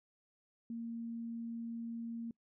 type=tone; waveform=sine; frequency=231.3 Hz; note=A#3; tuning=13 cents flat; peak=-39 dBFS; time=0.7-2.31 s; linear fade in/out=2 ms; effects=noise-tail reverb RT60 0.1 s tail -26 dB re dry